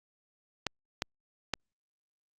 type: clicks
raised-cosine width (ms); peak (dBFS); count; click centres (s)
0.2; -12; 3; 0.667 / 1.021 / 1.537
effects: Opus 48 kbps